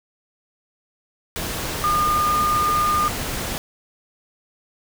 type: tone in noise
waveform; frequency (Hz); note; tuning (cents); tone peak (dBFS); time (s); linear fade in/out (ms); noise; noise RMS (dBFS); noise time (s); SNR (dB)
sine; 1214; D#6; -43; -17; 1.84-3.08; 0; pink; -27; 1.36-3.58; +7
effects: none